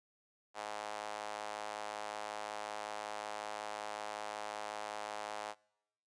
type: tone with high-pass filter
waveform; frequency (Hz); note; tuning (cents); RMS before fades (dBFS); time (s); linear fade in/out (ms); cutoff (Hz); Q
sawtooth; 105.4; G#2; +26; -43; 0.54-5.55; 50; 740; 2.2
effects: noise-tail reverb RT60 0.9 s tail -26 dB re dry + resampled to 22050 Hz